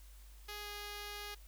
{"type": "tone with pitch glide", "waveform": "5% pulse", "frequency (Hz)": [415.3, 412.7], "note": ["G#4", "G#4"], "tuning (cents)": [0, -11], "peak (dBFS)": -32, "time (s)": [0.48, 1.35], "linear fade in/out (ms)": 10, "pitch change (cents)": -11, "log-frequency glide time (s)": [0.62, 0.67], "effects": ["added 50 Hz sine -53 dBFS peak until 1.47 s", "white hiss -64 dBFS RMS until 1.47 s"]}